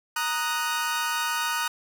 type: chord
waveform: sawtooth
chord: D# minor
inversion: second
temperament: equal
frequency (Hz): 932.3 / 1244.5 / 1480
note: A#5 / D#6 / F#6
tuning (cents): 0 / 0 / 0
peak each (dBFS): -26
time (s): 0.16-1.68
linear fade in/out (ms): 5
effects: none